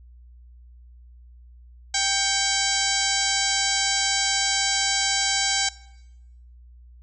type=harmonic tone with a mistuned harmonic; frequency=787 Hz; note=G5; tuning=7 cents sharp; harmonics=1 / 2 / 3 / 4 / 5 / 6 / 7 / 8 / 9 / 10; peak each=-30 / -30 / -30 / -30 / -30 / -30 / -30 / -30 / -30 / -30 dBFS; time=1.94-5.69 s; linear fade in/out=5 ms; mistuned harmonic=3; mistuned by=-93 cents; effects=noise-tail reverb RT60 0.9 s tail -20 dB re dry + added 60 Hz sine -45 dBFS peak until 7.02 s